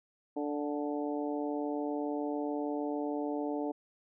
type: harmonic tone with a mistuned harmonic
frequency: 146.83 Hz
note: D3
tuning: in tune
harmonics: 2 / 3 / 4 / 5 / 6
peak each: -34 / -38 / -40 / -42 / -44 dBFS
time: 0.36-3.72 s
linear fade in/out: 10 ms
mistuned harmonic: 6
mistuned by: -17 cents
effects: none